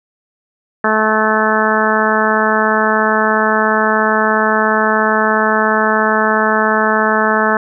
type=harmonic tone; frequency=217 Hz; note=A3; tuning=24 cents flat; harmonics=1 / 2 / 3 / 4 / 5 / 6 / 7 / 8; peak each=-19 / -19 / -19 / -19 / -19 / -19 / -19 / -19 dBFS; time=0.84-7.57 s; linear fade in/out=2 ms; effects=none